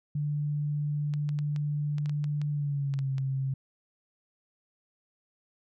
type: tone with pitch glide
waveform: sine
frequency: 147.4 to 134.39 Hz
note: D3 to C3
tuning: +7 to +47 cents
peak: -27 dBFS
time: 0.15-3.54 s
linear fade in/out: 5 ms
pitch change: -160 cents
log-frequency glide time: 2.51-3.11 s
type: clicks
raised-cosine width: 0.2 ms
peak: -28 dBFS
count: 12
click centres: 1.138 / 1.291 / 1.389 / 1.562 / 1.983 / 2.059 / 2.095 / 2.242 / 2.416 / 2.939 / 2.99 / 3.182 s
effects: none